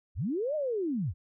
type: linear two-way sweep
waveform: sine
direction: up then down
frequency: 47.27 to 629 to 62.3 Hz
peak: -28 dBFS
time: 0.15-1.14 s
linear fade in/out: 50 ms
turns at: 0.55 s
effects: none